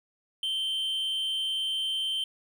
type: tone with amplitude modulation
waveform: triangle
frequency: 3109 Hz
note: G7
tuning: 15 cents flat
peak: -24 dBFS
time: 0.43-2.24 s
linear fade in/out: 2 ms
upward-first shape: sine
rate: 251 Hz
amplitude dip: 40%
effects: none